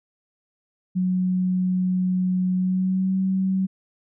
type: tone with pitch glide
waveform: sine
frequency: 183.7 to 189.74 Hz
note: F#3 to F#3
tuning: -12 to +44 cents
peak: -19 dBFS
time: 0.95-3.67 s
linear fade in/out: 20 ms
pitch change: +56 cents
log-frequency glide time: 2.55-3.16 s
effects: none